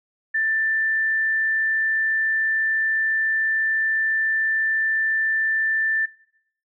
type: tone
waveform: sine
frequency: 1773 Hz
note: A6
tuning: 13 cents sharp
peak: -19 dBFS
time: 0.34-6.06 s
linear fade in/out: 10 ms
effects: noise-tail reverb RT60 0.7 s tail -20 dB re dry